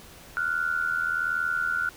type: tone pair together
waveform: sine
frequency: 1396.9 / 1478.1 Hz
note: F6 / F#6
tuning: 0 / -2 cents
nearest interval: minor second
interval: 98 cents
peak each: -27 dBFS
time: 0.37-1.89 s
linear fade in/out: 0 ms
effects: pink hiss -48 dBFS RMS until 1.96 s